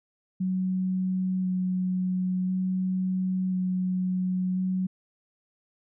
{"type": "tone with vibrato", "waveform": "sine", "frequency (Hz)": 185, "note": "F#3", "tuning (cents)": 0, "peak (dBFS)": -24, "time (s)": [0.4, 4.87], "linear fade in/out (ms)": 10, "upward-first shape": "square", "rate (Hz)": 0.48, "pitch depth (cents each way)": 9, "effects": []}